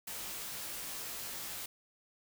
white noise with comb filter, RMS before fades -42 dBFS, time 0.07-1.66 s, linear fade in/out 5 ms, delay 17 ms, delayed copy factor -0.7, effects none

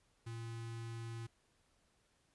square tone with notch filter, 115.1 Hz, A#2, 22 cents flat, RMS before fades -45 dBFS, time 0.26-1.27 s, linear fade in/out 10 ms, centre 580 Hz, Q 1.7, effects pink hiss -75 dBFS RMS until 2.34 s + resampled to 24000 Hz

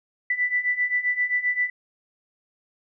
sine beating tone pair, 1975.5 / 1983.1 Hz, B6 / B6, 0 / +7 cents, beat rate 7.6 Hz, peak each -26 / -23 dBFS, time 0.3-1.7 s, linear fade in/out 5 ms, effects none

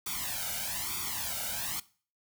white noise with flanger, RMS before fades -35 dBFS, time 0.06-1.8 s, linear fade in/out 5 ms, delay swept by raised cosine 0.86 to 1.37 ms, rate 1.1 Hz, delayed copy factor +1, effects noise-tail reverb RT60 0.4 s tail -19 dB re dry

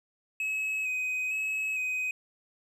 triangle tone with vibrato, 2541 Hz, D#7, 36 cents sharp, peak -27 dBFS, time 0.4-2.11 s, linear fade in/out 2 ms, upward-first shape square, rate 1.1 Hz, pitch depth 20 cents each way, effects none

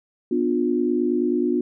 sine chord, B diminished, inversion none, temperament just, 246.9 / 296.3 / 355.6 Hz, B3 / D4 / F4, 0 / +15 / +31 cents, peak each -23 / -24 / -22 dBFS, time 0.31-1.61 s, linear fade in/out 5 ms, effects none

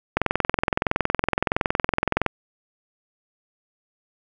click train, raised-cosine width 0.5 ms, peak -4 dBFS, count 46, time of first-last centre 0.17-2.263 s, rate 21.5 Hz, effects none

